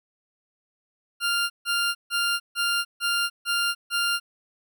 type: tone bursts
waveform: 20% pulse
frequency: 1396.9 Hz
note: F6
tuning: in tune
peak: -17 dBFS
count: 7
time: 1.2-4.2 s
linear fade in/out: 50 ms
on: 300 ms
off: 150 ms
effects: none